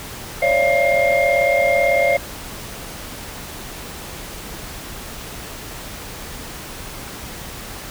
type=tone cluster; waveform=sine; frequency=544 / 582 / 681 / 2121 Hz; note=C#5 / D5 / F5 / C7; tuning=-33 / -16 / -44 / +23 cents; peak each=-18 dBFS; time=0.42-2.17 s; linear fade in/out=5 ms; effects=tanh soft clip ceiling -7 dBFS + pink hiss -33 dBFS RMS until 7.9 s